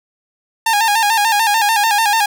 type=tone with vibrato; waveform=sawtooth; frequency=862 Hz; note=A5; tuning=36 cents flat; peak=-8 dBFS; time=0.66-2.26 s; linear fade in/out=5 ms; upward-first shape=square; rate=6.8 Hz; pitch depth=82 cents each way; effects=none